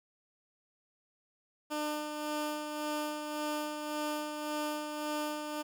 15% pulse tone with tremolo, 300.6 Hz, D4, 40 cents sharp, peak -26 dBFS, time 1.7-5.63 s, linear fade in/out 20 ms, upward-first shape sine, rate 1.8 Hz, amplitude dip 45%, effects none

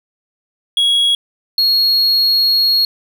triangle tone pair in turn, 3322 / 4304 Hz, G#7 / C8, 0 / +48 cents, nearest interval major third, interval 448 cents, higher second, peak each -9 dBFS, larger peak neither, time 0.77-1.15 / 1.58-2.85 s, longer second, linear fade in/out 2 ms, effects none

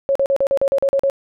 sine tone bursts, 550 Hz, C#5, 14 cents flat, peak -13 dBFS, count 10, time 0.09-1.099 s, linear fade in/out 0 ms, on 64 ms, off 41 ms, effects none

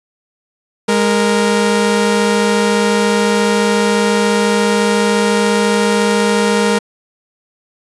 sawtooth tone pair together, 206 / 466.2 Hz, G#3 / A#4, -14 / 0 cents, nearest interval octave + major second, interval 1414 cents, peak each -10 dBFS, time 0.88-6.79 s, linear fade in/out 10 ms, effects resampled to 24000 Hz

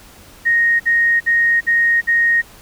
sine tone bursts, 1864.7 Hz, A#6, in tune, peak -11 dBFS, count 5, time 0.45-2.42 s, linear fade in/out 20 ms, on 350 ms, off 55 ms, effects pink hiss -43 dBFS RMS until 2.61 s

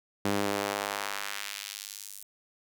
sawtooth tone with high-pass filter sweep, 101 Hz, G#2, 48 cents flat, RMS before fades -34 dBFS, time 0.25-2.23 s, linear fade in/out 5 ms, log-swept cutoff 220 to 9300 Hz, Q 0.92, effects none

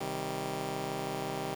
10% pulse chord, C minor, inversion none, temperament just, 130.81 / 156.98 / 196.22 Hz, C3 / Eb3 / G3, 0 / +16 / +2 cents, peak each -31 dBFS, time 0-1.55 s, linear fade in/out 10 ms, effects 8-bit

